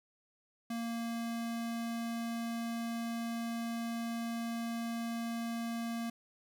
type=tone; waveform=square; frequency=231.7 Hz; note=A#3; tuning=10 cents flat; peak=-36 dBFS; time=0.7-6.1 s; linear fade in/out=5 ms; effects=13-bit